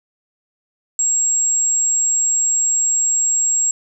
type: tone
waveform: sine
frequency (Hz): 7590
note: A#8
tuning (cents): +30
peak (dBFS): -14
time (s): 0.99-3.71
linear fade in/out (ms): 2
effects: none